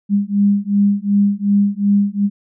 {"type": "beating tone pair", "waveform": "sine", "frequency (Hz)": [200.7, 203.4], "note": ["G3", "G#3"], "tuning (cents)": [41, -36], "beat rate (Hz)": 2.7, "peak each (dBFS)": -15, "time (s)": [0.09, 2.3], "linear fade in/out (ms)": 50, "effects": []}